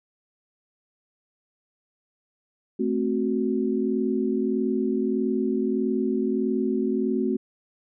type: chord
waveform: sine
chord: F# diminished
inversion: first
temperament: equal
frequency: 220 / 261.6 / 370 Hz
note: A3 / C4 / F#4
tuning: 0 / 0 / 0 cents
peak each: -26 dBFS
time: 2.79-7.37 s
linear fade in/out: 10 ms
effects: none